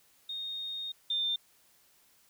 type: tone pair in turn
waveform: sine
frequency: 3700 / 3599 Hz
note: A#7 / A7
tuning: -14 / +38 cents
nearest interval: unison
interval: 48 cents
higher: first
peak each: -35 / -28 dBFS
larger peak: second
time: 0.29-0.92 / 1.1-1.36 s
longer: first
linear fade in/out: 5 ms
effects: white hiss -65 dBFS RMS until 2.29 s